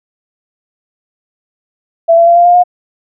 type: tone with pitch steps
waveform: sine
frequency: 667 / 676.3 / 685.8 / 695.3 / 705 / 714.9 Hz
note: E5 / E5 / F5 / F5 / F5 / F5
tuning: +20 / +44 / -32 / -8 / +16 / +40 cents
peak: -3 dBFS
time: 2.08-2.638 s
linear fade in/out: 20 ms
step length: 93 ms
effects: none